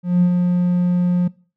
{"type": "tone with ADSR envelope", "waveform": "triangle", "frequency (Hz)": 177.7, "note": "F3", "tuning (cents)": 30, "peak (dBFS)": -6, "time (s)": [0.03, 1.28], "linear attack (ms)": 190, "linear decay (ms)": 77, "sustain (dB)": -5, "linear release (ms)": 8, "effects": ["noise-tail reverb RT60 0.4 s tail -23 dB re dry", "tanh soft clip ceiling -7 dBFS"]}